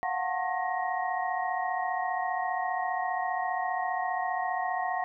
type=tone cluster; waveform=sine; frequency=706 / 741 / 897 / 1082 / 1879 Hz; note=F5 / F#5 / A5 / C#6 / A#6; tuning=+19 / +2 / +33 / -42 / +13 cents; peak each=-34 / -31 / -37 / -36 / -36 dBFS; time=0.03-5.04 s; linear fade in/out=0 ms; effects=none